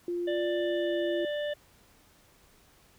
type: tone with pitch glide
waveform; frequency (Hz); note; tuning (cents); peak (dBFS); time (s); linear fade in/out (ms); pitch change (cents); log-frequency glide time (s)
sine; 349.2 to 344.2; F4 to F4; 0 to -25; -29; 0.08-1.25; 2; -25; 0.57-0.97
type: harmonic tone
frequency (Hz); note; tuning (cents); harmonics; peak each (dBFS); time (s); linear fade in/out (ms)
590; D5; +8; 1 / 3 / 5 / 6; -30 / -40 / -44 / -46; 0.27-1.54; 10
effects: pink hiss -61 dBFS RMS until 2.98 s